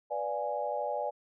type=chord; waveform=sine; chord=B diminished seventh; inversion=none; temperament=equal; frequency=493.9 / 587.3 / 698.5 / 830.6 Hz; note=B4 / D5 / F5 / Ab5; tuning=0 / 0 / 0 / 0 cents; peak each=-38 / -34 / -39 / -35 dBFS; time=0.1-1.11 s; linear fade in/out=20 ms; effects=none